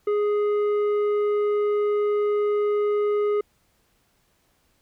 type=tone with tanh clipping; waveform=sine; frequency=415.3 Hz; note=G#4; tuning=in tune; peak=-21 dBFS; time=0.07-3.41 s; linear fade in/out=5 ms; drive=8 dB; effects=pink hiss -66 dBFS RMS until 4.81 s